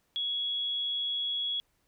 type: tone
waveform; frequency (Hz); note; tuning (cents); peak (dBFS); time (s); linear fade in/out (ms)
sine; 3347; G#7; +13; -29; 0.16-1.6; 0
effects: pink hiss -73 dBFS RMS until 1.87 s